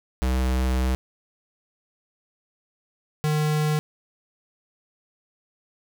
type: tone pair in turn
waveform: square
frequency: 64 / 152.22 Hz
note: C2 / D#3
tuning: -38 / -38 cents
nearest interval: octave + minor third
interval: 1500 cents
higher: second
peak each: -21 dBFS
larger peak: neither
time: 0.22-0.95 / 3.24-3.79 s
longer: first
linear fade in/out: 0 ms
effects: none